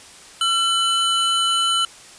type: tone pair together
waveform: square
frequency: 1355 / 2999 Hz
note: E6 / F#7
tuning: +47 / +23 cents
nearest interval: octave + major second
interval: 1376 cents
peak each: -22 / -19 dBFS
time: 0.41-1.85 s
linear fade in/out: 2 ms
effects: white hiss -43 dBFS RMS until 2.18 s + resampled to 22050 Hz